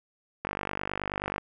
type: click train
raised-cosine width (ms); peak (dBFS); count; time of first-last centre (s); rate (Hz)
0.5; -15; 47; 0.45-1.381; 49.4
effects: none